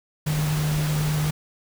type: tone in noise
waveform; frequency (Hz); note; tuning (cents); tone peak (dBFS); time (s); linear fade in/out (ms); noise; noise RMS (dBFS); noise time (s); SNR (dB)
sine; 151.4; D#3; -47; -21; 0.26-1.31; 10; pink; -31; 0.26-1.31; +7
effects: none